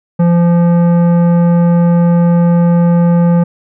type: tone with tanh clipping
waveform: sine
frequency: 172 Hz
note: F3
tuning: 26 cents flat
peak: -8 dBFS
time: 0.19-3.44 s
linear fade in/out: 10 ms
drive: 13 dB
effects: none